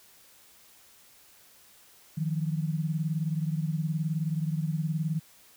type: beating tone pair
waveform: sine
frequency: 154.9 / 173.9 Hz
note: D#3 / F3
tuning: -7 / -7 cents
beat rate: 19 Hz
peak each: -28 / -32 dBFS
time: 2.17-5.2 s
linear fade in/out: 10 ms
effects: white hiss -57 dBFS RMS until 5.56 s